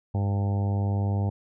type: harmonic tone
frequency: 100 Hz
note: G2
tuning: 35 cents sharp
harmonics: 1 / 2 / 3 / 4 / 5 / 6 / 7 / 8 / 9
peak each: -23 / -32 / -39 / -41 / -41 / -44 / -42 / -41 / -46 dBFS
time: 0.14-1.3 s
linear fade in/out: 10 ms
effects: none